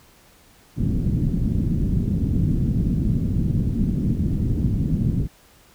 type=low-pass noise; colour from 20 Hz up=white; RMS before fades=-21 dBFS; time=0.76-5.28 s; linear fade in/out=50 ms; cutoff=220 Hz; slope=24 dB/octave; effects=pink hiss -53 dBFS RMS until 5.74 s